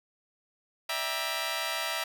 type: chord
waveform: 10% pulse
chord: E half-diminished seventh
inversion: third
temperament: just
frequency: 593.3 / 659.3 / 791.1 / 949.3 Hz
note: D5 / E5 / G5 / Bb5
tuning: +18 / 0 / +16 / +31 cents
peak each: -31 / -25 / -31 / -27 dBFS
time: 0.89-2.04 s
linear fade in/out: 5 ms
effects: none